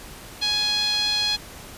sawtooth tone with band-pass filter, 836 Hz, G#5, 11 cents sharp, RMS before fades -23 dBFS, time 0.41-1.37 s, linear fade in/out 20 ms, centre 3900 Hz, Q 9.1, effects pink hiss -41 dBFS RMS until 1.77 s + resampled to 32000 Hz

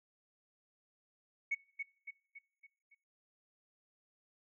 sine tone with echo, 2217 Hz, C#7, in tune, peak -30 dBFS, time 1.51-1.55 s, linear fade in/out 10 ms, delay 280 ms, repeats 5, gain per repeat -6 dB, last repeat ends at 2.95 s, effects noise-tail reverb RT60 0.8 s tail -25 dB re dry + tanh soft clip ceiling -26 dBFS

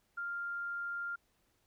sine tone, 1396.9 Hz, F6, in tune, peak -36 dBFS, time 0.17-1.16 s, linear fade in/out 10 ms, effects pink hiss -75 dBFS RMS until 1.66 s

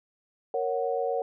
sine chord, F# major, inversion first, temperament equal, 466.2 / 554.4 / 740 Hz, A#4 / C#5 / F#5, 0 / 0 / 0 cents, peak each -29 / -30 / -31 dBFS, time 0.54-1.22 s, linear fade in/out 2 ms, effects none

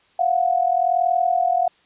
sine tone pair together, 691 / 732.1 Hz, F5 / F#5, -19 / -19 cents, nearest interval minor second, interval 100 cents, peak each -19 dBFS, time 0.19-1.68 s, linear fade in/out 5 ms, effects white hiss -58 dBFS RMS until 1.85 s + resampled to 8000 Hz

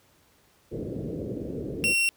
white low-pass noise, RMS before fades -33 dBFS, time 0.71-1.94 s, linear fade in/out 20 ms, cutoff 500 Hz, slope 48 dB/octave
40% pulse tone, 2731 Hz, F7, 39 cents flat, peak -20 dBFS, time 1.84-2.09 s, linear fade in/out 0 ms
effects pink hiss -62 dBFS RMS until 2.16 s + high-pass 60 Hz 12 dB/octave

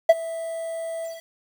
triangle tone with ADSR envelope, 659.3 Hz, E5, in tune, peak -5 dBFS, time 0.09-1.23 s, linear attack 7 ms, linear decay 36 ms, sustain -21 dB, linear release 190 ms, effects 7-bit

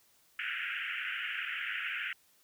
pink band-pass noise, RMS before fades -37 dBFS, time 0.39-2.13 s, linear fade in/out 2 ms, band 1400 to 3000 Hz, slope 96 dB/octave, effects white hiss -67 dBFS RMS until 2.43 s

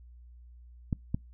clicks, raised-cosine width 5 ms, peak -16 dBFS, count 2, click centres 0.928 / 1.145 s, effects noise-tail reverb RT60 0.2 s tail -26 dB re dry + added 60 Hz sine -49 dBFS peak until 1.33 s

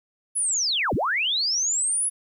sine linear two-way sweep, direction down then up, 10548 to 52.8 to 10548 Hz, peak -21 dBFS, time 0.35-2.1 s, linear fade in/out 20 ms, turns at 0.94 s, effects 10-bit

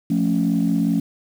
sine chord, F augmented, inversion none, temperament equal, 174.61 / 220 / 277.2 Hz, F3 / A3 / C#4, 0 / 0 / 0 cents, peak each -20 dBFS, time 0.1-1 s, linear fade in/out 5 ms, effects tanh soft clip ceiling -10 dBFS + 7-bit

